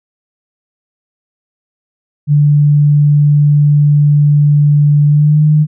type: tone with pitch glide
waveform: sine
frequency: 146.7 to 151.96 Hz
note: D3 to D#3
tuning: -2 to -41 cents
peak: -5 dBFS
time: 2.27-5.67 s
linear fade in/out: 50 ms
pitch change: +61 cents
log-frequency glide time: 5.07-5.42 s
effects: none